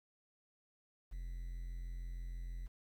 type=tone; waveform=triangle; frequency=43.15 Hz; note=F1; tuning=20 cents flat; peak=-39 dBFS; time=1.11-2.68 s; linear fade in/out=20 ms; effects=11-bit